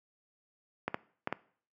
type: clicks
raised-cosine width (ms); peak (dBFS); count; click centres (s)
0.5; -16; 4; 0.88 / 0.944 / 1.274 / 1.326
effects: noise-tail reverb RT60 0.5 s tail -20 dB re dry + high-pass 150 Hz 12 dB/octave